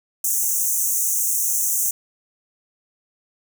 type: high-pass noise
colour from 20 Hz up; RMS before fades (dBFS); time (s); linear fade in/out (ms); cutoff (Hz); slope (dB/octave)
pink; -21; 0.24-1.91; 5; 6000; 96
effects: none